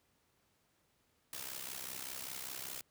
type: noise with amplitude modulation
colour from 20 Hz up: white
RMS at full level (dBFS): -41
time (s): 1.33-2.81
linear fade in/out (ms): 2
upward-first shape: sine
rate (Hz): 65.1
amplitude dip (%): 75
effects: pink hiss -75 dBFS RMS until 2.9 s + high-pass 60 Hz 12 dB/octave